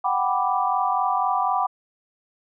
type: chord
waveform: sine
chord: G major seventh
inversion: third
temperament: equal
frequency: 740 / 784 / 987.8 / 1174.7 Hz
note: F#5 / G5 / B5 / D6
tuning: 0 / 0 / 0 / 0 cents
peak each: -25 dBFS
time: 0.04-1.67 s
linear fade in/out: 10 ms
effects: none